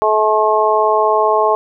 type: harmonic tone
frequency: 215.3 Hz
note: A3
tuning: 37 cents flat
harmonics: 2 / 3 / 4 / 5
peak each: -16 / -16 / -16 / -16 dBFS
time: 0.02-1.55 s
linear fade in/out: 0 ms
effects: none